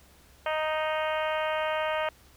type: harmonic tone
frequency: 311.1 Hz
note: D#4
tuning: in tune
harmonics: 2 / 3 / 4 / 5 / 6 / 7 / 8 / 9 / 10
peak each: -29 / -33 / -35 / -37 / -39 / -40 / -41 / -42 / -43 dBFS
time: 0.46-2.09 s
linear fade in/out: 2 ms
effects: added 67 Hz sine -58 dBFS peak until 2.36 s + pink hiss -58 dBFS RMS until 2.36 s